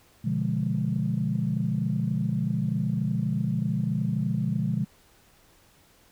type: chord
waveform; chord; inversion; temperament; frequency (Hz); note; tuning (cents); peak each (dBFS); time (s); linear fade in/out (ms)
sine; B diminished seventh; none; equal; 123.47 / 146.83 / 174.61 / 207.7; B2 / D3 / F3 / Ab3; 0 / 0 / 0 / 0; -29; 0.24-4.85; 10
effects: tanh soft clip ceiling -14 dBFS + pink hiss -59 dBFS RMS until 6.11 s